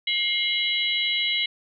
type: tone cluster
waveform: sine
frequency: 2126 / 2941 / 3269 / 3939 Hz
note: C7 / F#7 / G#7 / B7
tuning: +27 / -11 / -28 / -5 cents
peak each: -26 / -26 / -30 / -28 dBFS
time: 0.07-1.46 s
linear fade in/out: 5 ms
effects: none